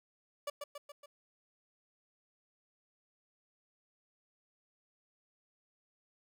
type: tone with echo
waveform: 30% pulse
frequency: 579 Hz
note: D5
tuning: 25 cents flat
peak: -33 dBFS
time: 0.47-0.5 s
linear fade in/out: 5 ms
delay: 140 ms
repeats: 4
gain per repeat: -4 dB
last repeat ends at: 1.06 s
effects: none